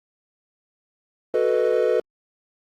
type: chord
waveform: triangle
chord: B dominant seventh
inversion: second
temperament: equal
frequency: 370 / 440 / 493.9 / 622.3 Hz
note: F#4 / A4 / B4 / D#5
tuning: 0 / 0 / 0 / 0 cents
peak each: -23 / -20 / -19 / -24 dBFS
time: 1.34-2 s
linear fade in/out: 2 ms
effects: Opus 24 kbps